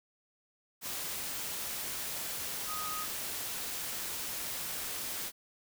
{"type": "tone in noise", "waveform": "sine", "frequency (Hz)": 1249, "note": "D#6", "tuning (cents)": 6, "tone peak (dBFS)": -38, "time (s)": [2.66, 3.07], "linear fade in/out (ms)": 50, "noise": "white", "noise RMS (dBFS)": -38, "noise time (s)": [0.81, 5.32], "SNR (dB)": -3, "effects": []}